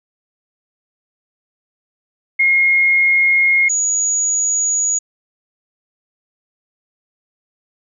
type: tone pair in turn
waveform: sine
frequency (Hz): 2147 / 6801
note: C7 / G#8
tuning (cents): +44 / +40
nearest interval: octave + minor sixth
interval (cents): 1996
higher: second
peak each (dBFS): -10 / -14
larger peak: first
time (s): 2.39-3.69 / 3.69-4.99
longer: neither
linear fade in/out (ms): 10
effects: none